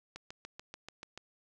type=click train; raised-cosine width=0.2 ms; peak=-27 dBFS; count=8; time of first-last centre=0.16-1.176 s; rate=6.89 Hz; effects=none

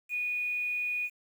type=tone with quantisation; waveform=sine; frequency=2464 Hz; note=D#7; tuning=17 cents flat; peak=-29 dBFS; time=0.09-1.1 s; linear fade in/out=50 ms; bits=9; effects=none

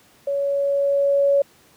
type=tone with level ramp; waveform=sine; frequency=561 Hz; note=C#5; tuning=21 cents sharp; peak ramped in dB=-20 to -13 dBFS; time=0.27-1.42 s; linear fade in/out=5 ms; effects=pink hiss -54 dBFS RMS until 1.76 s + high-pass 100 Hz 12 dB/octave

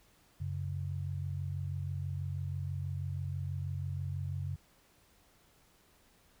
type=tone pair together; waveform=sine; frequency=92.42 / 138.59 Hz; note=F#2 / C#3; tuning=-1 / 0 cents; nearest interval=perfect fifth; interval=701 cents; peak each=-36 / -38 dBFS; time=0.4-4.56 s; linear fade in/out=10 ms; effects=pink hiss -66 dBFS RMS until 6.4 s

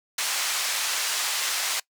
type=band-pass noise; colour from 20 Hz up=white; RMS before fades=-27 dBFS; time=0.18-1.8 s; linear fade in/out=5 ms; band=880 to 7500 Hz; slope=12 dB/octave; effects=noise-tail reverb RT60 0.1 s tail -22 dB re dry

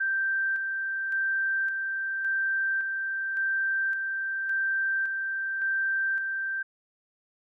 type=tone with tremolo; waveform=sine; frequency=1568 Hz; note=G6; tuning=in tune; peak=-24 dBFS; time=0-6.63 s; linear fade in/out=10 ms; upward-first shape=square; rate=0.89 Hz; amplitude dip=35%; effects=none

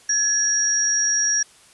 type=tone pair together; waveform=sine; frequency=1700 / 5665 Hz; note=G#6 / F8; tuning=+40 / +24 cents; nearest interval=octave + major sixth; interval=2084 cents; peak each=-24 / -18 dBFS; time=0.09-1.43 s; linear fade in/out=5 ms; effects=white hiss -51 dBFS RMS until 1.73 s + resampled to 24000 Hz

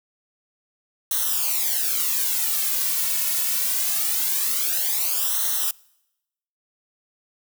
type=noise with flanger; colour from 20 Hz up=blue; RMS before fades=-23 dBFS; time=1.11-5.71 s; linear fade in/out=2 ms; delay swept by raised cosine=0.41 to 2.51 ms; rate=0.23 Hz; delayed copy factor=-0.95; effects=noise-tail reverb RT60 0.9 s tail -25 dB re dry

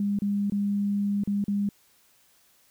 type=tone with dropouts; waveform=sine; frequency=202.3 Hz; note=G#3; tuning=45 cents flat; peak=-23 dBFS; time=0-1.69 s; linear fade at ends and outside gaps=2 ms; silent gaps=0.189-0.22 / 0.499-0.521 / 1.237-1.274 / 1.441-1.481 s; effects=white hiss -62 dBFS RMS until 2.7 s

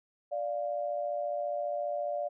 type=tone pair together; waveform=sine; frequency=586 / 700.7 Hz; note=D5 / F5; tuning=-4 / +6 cents; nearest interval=minor third; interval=310 cents; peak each=-32 / -35 dBFS; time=0.31-2.29 s; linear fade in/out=20 ms; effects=none

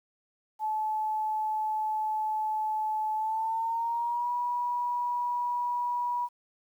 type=tone with pitch glide; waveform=sine; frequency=864 to 969.8 Hz; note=A5 to B5; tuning=-32 to -32 cents; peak=-27 dBFS; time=0.59-6.29 s; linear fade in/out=50 ms; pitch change=+200 cents; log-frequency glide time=3.15-4.3 s; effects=10-bit

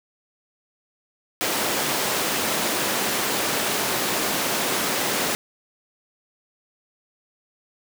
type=high-pass noise; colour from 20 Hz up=pink; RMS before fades=-24 dBFS; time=1.41-5.35 s; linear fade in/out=0 ms; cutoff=270 Hz; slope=12 dB/octave; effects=none

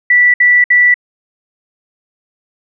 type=tone bursts; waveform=sine; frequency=1963 Hz; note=B6; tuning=11 cents flat; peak=-5 dBFS; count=3; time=0.1-0.942 s; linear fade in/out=5 ms; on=240 ms; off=61 ms; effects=none

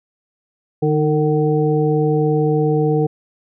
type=harmonic tone with a mistuned harmonic; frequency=151.5 Hz; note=D#3; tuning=46 cents flat; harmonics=1 / 2 / 3 / 5; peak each=-17 / -21 / -17 / -26 dBFS; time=0.82-3.07 s; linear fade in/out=10 ms; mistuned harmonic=2; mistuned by=+45 cents; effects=none

